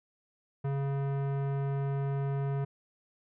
sine tone with tanh clipping, 138.59 Hz, C#3, in tune, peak -31 dBFS, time 0.64-2.65 s, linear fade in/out 10 ms, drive 18 dB, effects none

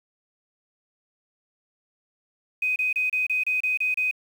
sine tone bursts, 2507 Hz, D#7, 12 cents sharp, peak -21 dBFS, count 9, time 2.62-4.112 s, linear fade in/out 5 ms, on 140 ms, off 29 ms, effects 8-bit

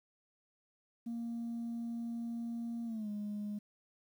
sine tone with pitch glide, 233.1 to 207.7 Hz, A#3 to G#3, 0 to 0 cents, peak -35 dBFS, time 1.06-3.59 s, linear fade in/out 10 ms, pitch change -200 cents, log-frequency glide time 2.85-3.09 s, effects tanh soft clip ceiling -35 dBFS + 11-bit

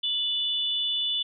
sine tone pair together, 2959 / 3482 Hz, F#7 / A7, -1 / -19 cents, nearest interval minor third, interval 282 cents, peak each -29 / -26 dBFS, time 0.03-1.23 s, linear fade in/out 10 ms, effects none

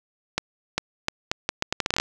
accelerating click train, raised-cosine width 0.2 ms, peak -5 dBFS, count 14, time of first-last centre 0.38-2 s, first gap 400 ms, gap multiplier 0.76, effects none

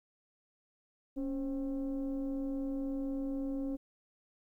sine tone with frequency modulation, 275.9 Hz, C#4, 8 cents flat, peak -32 dBFS, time 1.16-3.77 s, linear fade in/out 20 ms, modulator 254 Hz, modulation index 0.6, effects tanh soft clip ceiling -29 dBFS + 12-bit

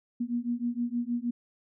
sine beating tone pair, 236.4 / 242.8 Hz, A#3 / B3, +24 / -29 cents, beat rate 6.4 Hz, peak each -31 dBFS, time 0.2-1.31 s, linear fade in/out 10 ms, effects none

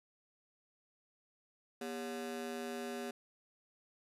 30% pulse ring-modulated tone, 321.6 Hz, E4, 43 cents flat, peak -34 dBFS, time 1.81-3.11 s, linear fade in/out 5 ms, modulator 80.7 Hz, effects resampled to 32000 Hz

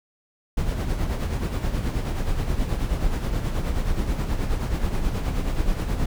brown noise with tremolo, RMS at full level -22 dBFS, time 0.57-6.06 s, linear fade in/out 5 ms, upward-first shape sine, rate 9.4 Hz, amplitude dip 50%, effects none

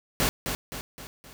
pink noise with echo, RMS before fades -24 dBFS, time 0.2-0.29 s, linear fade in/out 0 ms, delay 260 ms, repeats 4, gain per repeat -6 dB, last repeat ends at 1.33 s, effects none

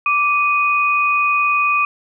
sine tone pair together, 1169.6 / 2489 Hz, D6 / D#7, -7 / 0 cents, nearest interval octave + minor second, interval 1307 cents, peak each -16 dBFS, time 0.06-1.85 s, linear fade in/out 2 ms, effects none

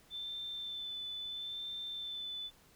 sine tone with vibrato, 3532 Hz, A7, 6 cents sharp, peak -39 dBFS, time 0.1-2.51 s, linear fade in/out 50 ms, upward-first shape sine, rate 0.75 Hz, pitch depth 18 cents each way, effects pink hiss -64 dBFS RMS until 2.75 s

